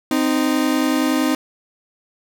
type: tone pair together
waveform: 40% pulse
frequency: 259.6 / 310.1 Hz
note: C4 / D#4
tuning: -13 / -6 cents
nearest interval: minor third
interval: 307 cents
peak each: -18 dBFS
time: 0.11-1.35 s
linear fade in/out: 2 ms
effects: none